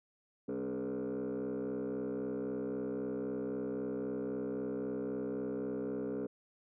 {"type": "tone with frequency modulation", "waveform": "sine", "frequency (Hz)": 349.2, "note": "F4", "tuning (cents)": 0, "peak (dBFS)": -32, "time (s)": [0.48, 6.27], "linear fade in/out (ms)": 10, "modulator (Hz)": 63.8, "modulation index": 2.3, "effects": ["tanh soft clip ceiling -34 dBFS"]}